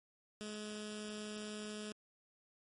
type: tone with notch filter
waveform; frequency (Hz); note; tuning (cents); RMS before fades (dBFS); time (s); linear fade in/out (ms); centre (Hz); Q
10% pulse; 211.6; G#3; +33; -45; 0.41-1.92; 0; 900; 0.57
effects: MP3 48 kbps